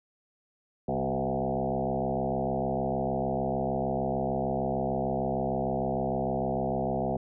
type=tone with frequency modulation; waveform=sine; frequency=440.2 Hz; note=A4; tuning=1 cent sharp; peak=-26 dBFS; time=0.88-7.17 s; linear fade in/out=5 ms; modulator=66.6 Hz; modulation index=4.9; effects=none